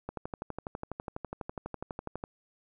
click train, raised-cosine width 1 ms, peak -22 dBFS, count 27, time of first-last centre 0.09-2.239 s, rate 12.1 Hz, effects none

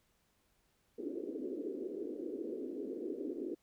pink band-pass noise, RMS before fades -41 dBFS, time 0.98-3.55 s, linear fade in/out 10 ms, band 270 to 450 Hz, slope 48 dB/octave, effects pink hiss -75 dBFS RMS until 3.62 s

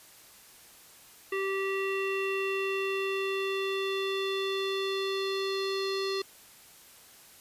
square tone with low-pass filter sweep, 388.7 Hz, G4, 15 cents flat, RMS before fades -31 dBFS, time 1.32-6.22 s, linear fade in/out 5 ms, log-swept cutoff 2400 to 4400 Hz, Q 4.2, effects white hiss -54 dBFS RMS until 7.4 s + resampled to 32000 Hz

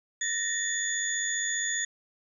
sine tone cluster, 1775 / 1870 / 3488 / 6790 Hz, A6 / A#6 / A7 / G#8, +15 / +5 / -16 / +37 cents, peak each -37 / -32 / -36 / -30 dBFS, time 0.21-1.85 s, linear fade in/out 5 ms, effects none

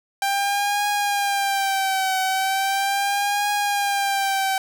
sawtooth tone with vibrato, 789 Hz, G5, 11 cents sharp, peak -16 dBFS, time 0.22-4.58 s, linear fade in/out 2 ms, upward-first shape triangle, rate 0.38 Hz, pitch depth 75 cents each way, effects none

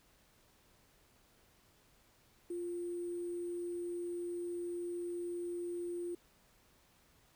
sine tone with sample-and-hold, 349.2 Hz, F4, in tune, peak -37 dBFS, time 2.5-6.15 s, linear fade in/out 5 ms, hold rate 8820 Hz, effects pink hiss -68 dBFS RMS until 7.35 s

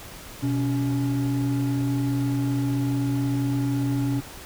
triangle tone pair together, 125.17 / 281 Hz, B2 / C#4, +24 / +24 cents, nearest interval octave + major second, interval 1400 cents, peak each -22 dBFS, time 0.42-4.21 s, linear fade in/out 20 ms, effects tanh soft clip ceiling -12 dBFS + pink hiss -41 dBFS RMS until 4.45 s

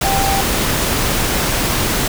sine tone in noise, 784 Hz, G5, in tune, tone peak -17 dBFS, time 0.04-0.41 s, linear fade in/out 5 ms, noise pink, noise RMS -17 dBFS, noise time 0.01-2.08 s, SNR -3 dB, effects none

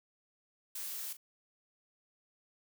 blue noise with echo, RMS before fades -41 dBFS, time 0.75-1.13 s, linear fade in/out 5 ms, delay 40 ms, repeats 1, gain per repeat -12 dB, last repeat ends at 1.17 s, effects none

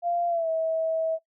sine tone with pitch glide, 693 to 646.6 Hz, F5 to E5, -14 to -34 cents, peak -23 dBFS, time 0.02-1.19 s, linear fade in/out 50 ms, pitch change -120 cents, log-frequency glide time 0.28-0.49 s, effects noise-tail reverb RT60 0.1 s tail -18 dB re dry

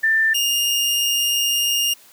sine / sawtooth tone pair in turn, 1782 / 2829 Hz, A6 / F7, +22 / +22 cents, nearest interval minor sixth, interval 800 cents, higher second, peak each -14 dBFS, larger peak neither, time 0.03-0.34 / 0.34-1.94 s, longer second, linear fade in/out 10 ms, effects white hiss -49 dBFS RMS until 2.12 s + high-pass 150 Hz 12 dB/octave

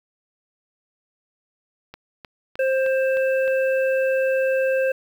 click train, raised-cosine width 0.3 ms, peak -22 dBFS, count 6, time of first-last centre 1.94-3.478 s, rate 3.25 Hz
harmonic tone, 528 Hz, C5, 16 cents sharp, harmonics 1 / 3 / 5, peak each -18 / -28 / -32 dBFS, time 2.59-4.92 s, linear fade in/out 5 ms
effects 8-bit

